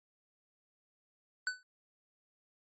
square tone with exponential decay, 1500 Hz, F#6, 23 cents sharp, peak -29 dBFS, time 1.47-1.63 s, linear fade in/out 1 ms, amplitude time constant 34 ms, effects MP3 32 kbps

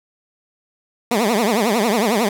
15% pulse tone with vibrato, 220 Hz, A3, in tune, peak -9 dBFS, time 1.11-2.29 s, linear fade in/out 5 ms, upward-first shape triangle, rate 11 Hz, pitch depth 240 cents each way, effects none

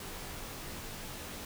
pink noise with comb filter, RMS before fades -43 dBFS, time 0-1.45 s, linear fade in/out 2 ms, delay 19 ms, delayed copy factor -0.8, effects none

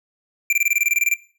square tone bursts, 2366 Hz, D7, 12 cents sharp, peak -15 dBFS, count 13, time 0.5-1.14 s, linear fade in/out 2 ms, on 28 ms, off 23 ms, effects noise-tail reverb RT60 0.4 s tail -19 dB re dry

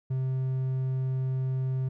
triangle tone, 130.81 Hz, C3, in tune, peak -24 dBFS, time 0.1-1.89 s, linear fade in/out 10 ms, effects none

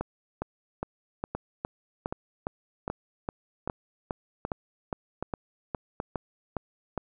two click trains, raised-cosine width 1 ms, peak -16 / -17 dBFS, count 18 / 7, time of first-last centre 0.01-6.977 / 1.35-6.001 s, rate 2.44 / 1.29 Hz, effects none

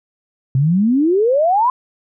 sine exponential sweep, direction up, 126.7 to 1037 Hz, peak -11 dBFS, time 0.55-1.7 s, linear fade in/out 2 ms, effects none

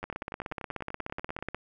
two click trains, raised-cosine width 0.5 ms, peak -23 / -19 dBFS, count 16 / 26, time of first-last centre 0.03-1.486 / 0.04-1.546 s, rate 10.3 / 16.6 Hz, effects none

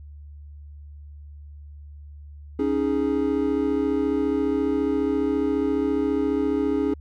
triangle chord, C# suspended second, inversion none, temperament just, 277.2 / 311.8 / 415.8 Hz, C#4 / D#4 / G#4, 0 / +4 / +2 cents, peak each -22 / -24 / -23 dBFS, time 2.59-6.94 s, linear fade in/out 5 ms, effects added 73 Hz sine -39 dBFS peak until 7 s

